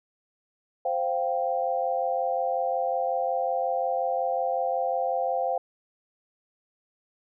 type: chord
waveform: sine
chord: C suspended fourth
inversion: none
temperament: equal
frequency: 523.3 / 698.5 / 784 Hz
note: C5 / F5 / G5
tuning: 0 / 0 / 0 cents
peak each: -28 / -28 / -29 dBFS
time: 0.85-5.58 s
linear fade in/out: 5 ms
effects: none